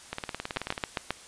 two click trains, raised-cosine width 0.3 ms, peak -11 / -16 dBFS, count 5 / 13, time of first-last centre 0.57-1.106 / 0.13-0.779 s, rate 7.46 / 18.5 Hz, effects white hiss -49 dBFS RMS until 1.27 s + resampled to 22050 Hz

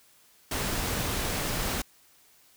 pink noise, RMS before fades -30 dBFS, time 0.51-1.82 s, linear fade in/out 5 ms, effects white hiss -60 dBFS RMS until 2.56 s

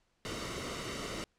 pink noise with comb filter, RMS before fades -39 dBFS, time 0.25-1.24 s, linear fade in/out 0 ms, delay 1.2 ms, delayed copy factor -0.6, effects pink hiss -75 dBFS RMS until 1.38 s + low-pass 7000 Hz 12 dB/octave

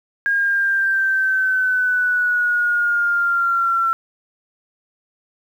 sine exponential sweep, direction down, 1627 to 1348 Hz, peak -15 dBFS, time 0.26-3.93 s, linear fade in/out 0 ms, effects 8-bit

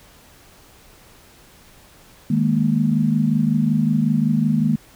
sine chord, D# suspended fourth, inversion none, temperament equal, 155.56 / 207.7 / 233.1 Hz, D#3 / G#3 / A#3, 0 / 0 / 0 cents, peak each -20 / -20 / -19 dBFS, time 2.3-4.76 s, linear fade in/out 5 ms, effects pink hiss -49 dBFS RMS until 4.95 s

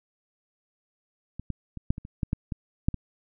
clicks, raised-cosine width 5 ms, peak -23 / -18 / -24 / -10 / -24 / -28 / -14 / -13 / -18 / -9 / -19 dBFS, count 11, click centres 1.396 / 1.503 / 1.773 / 1.905 / 1.981 / 2.051 / 2.232 / 2.331 / 2.522 / 2.885 / 2.943 s, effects none

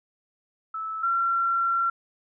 sine tone pair in turn, 1309 / 1364.1 Hz, E6 / F6, -13 / -41 cents, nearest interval minor second, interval 72 cents, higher second, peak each -29 / -21 dBFS, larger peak second, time 0.74-1.03 / 1.03-1.9 s, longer second, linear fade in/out 5 ms, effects none

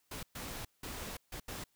pink noise bursts at uneven times, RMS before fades -43 dBFS, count 5, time 0.11-0.23 / 0.35-0.65 / 0.83-1.17 / 1.32-1.4 / 1.48-1.64 s, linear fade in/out 5 ms, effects white hiss -75 dBFS RMS until 1.75 s

